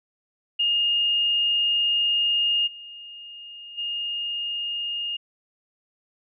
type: tone with level steps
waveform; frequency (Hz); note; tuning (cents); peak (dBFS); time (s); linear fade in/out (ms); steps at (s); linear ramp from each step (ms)
sine; 2838; F7; +27; -19 / -38 / -26; 0.59-5.17; 10; 2.66 / 3.77; 20
effects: none